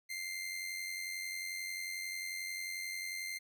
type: tone with amplitude modulation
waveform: sawtooth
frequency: 2093 Hz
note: C7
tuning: in tune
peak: -33 dBFS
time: 0.09-3.39 s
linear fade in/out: 20 ms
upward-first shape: sine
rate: 91.2 Hz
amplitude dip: 50%
effects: none